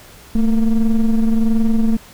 triangle ring-modulated tone, 116.7 Hz, A#2, 2 cents sharp, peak -6 dBFS, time 0.35-1.97 s, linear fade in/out 5 ms, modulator 106 Hz, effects pink hiss -42 dBFS RMS until 2.13 s

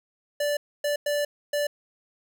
square tone bursts at uneven times, 584 Hz, D5, 10 cents flat, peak -24 dBFS, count 4, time 0.4-0.57 / 0.84-0.96 / 1.06-1.25 / 1.53-1.67 s, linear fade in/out 5 ms, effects none

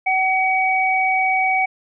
sine tone pair together, 756 / 2264 Hz, F#5 / C#7, +37 / +36 cents, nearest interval octave + perfect fifth, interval 1899 cents, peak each -18 dBFS, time 0.06-1.66 s, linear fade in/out 10 ms, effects none

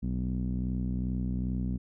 sawtooth tone with low-pass filter, 62.5 Hz, B1, 21 cents sharp, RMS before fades -31 dBFS, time 0.02-1.78 s, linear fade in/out 20 ms, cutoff 220 Hz, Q 4.1, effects none

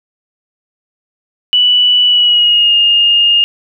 sine tone with pitch glide, 2960 to 2835 Hz, F#7 to F7, 0 to +25 cents, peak -6 dBFS, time 1.53-3.44 s, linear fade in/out 0 ms, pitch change -75 cents, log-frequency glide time 2.06-2.75 s, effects none

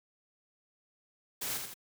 white noise with echo, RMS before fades -36 dBFS, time 1.41-1.58 s, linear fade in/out 10 ms, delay 81 ms, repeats 2, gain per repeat -5 dB, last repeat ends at 1.742 s, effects none

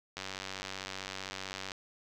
click train, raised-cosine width 0.2 ms, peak -21 dBFS, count 149, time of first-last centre 0.17-1.718 s, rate 95.6 Hz, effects none

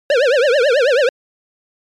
square tone with vibrato, 530 Hz, C5, 22 cents sharp, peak -11 dBFS, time 0.1-1.09 s, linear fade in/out 2 ms, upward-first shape triangle, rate 9.2 Hz, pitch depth 280 cents each way, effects low-pass 4000 Hz 12 dB/octave + MP3 96 kbps

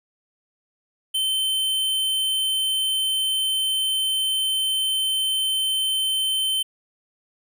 square tone, 3086 Hz, G7, 28 cents flat, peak -21 dBFS, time 1.14-6.63 s, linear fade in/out 10 ms, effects none

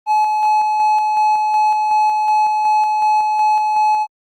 triangle tone with tremolo, 854 Hz, G#5, 48 cents sharp, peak -9 dBFS, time 0.06-4.07 s, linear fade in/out 50 ms, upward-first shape square, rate 2.7 Hz, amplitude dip 30%, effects Opus 24 kbps

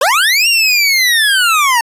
25% pulse linear two-way sweep, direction up then down, 485.2 to 2819 to 898 Hz, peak -5 dBFS, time 0.01-1.81 s, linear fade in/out 5 ms, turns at 0.48 s, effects resampled to 32000 Hz

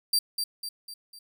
sawtooth tone with echo, 4699 Hz, D8, in tune, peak -18 dBFS, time 0.13-0.19 s, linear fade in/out 5 ms, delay 250 ms, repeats 4, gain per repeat -6 dB, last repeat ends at 1.19 s, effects none

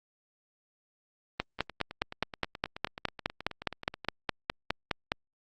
two click trains, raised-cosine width 0.3 ms, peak -23 / -11 dBFS, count 24 / 19, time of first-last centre 1.59-4.047 / 1.4-5.119 s, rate 9.36 / 4.84 Hz, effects Opus 32 kbps

